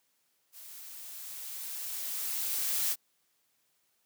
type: noise with level ramp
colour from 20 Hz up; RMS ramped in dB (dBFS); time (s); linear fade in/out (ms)
blue; -49 to -29; 0.52-2.96; 50
effects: white hiss -74 dBFS RMS until 4.05 s + high-pass 100 Hz 12 dB/octave